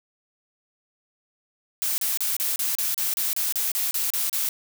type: noise bursts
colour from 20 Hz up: blue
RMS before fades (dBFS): -25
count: 14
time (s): 1.82-4.489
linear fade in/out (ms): 0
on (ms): 160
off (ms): 33
effects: none